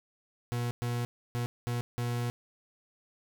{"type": "tone bursts at uneven times", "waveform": "40% pulse", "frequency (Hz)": 120.3, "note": "B2", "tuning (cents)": -45, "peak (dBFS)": -29, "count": 5, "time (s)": [[0.52, 0.71], [0.82, 1.05], [1.35, 1.46], [1.67, 1.81], [1.98, 2.3]], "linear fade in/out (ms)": 0, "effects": []}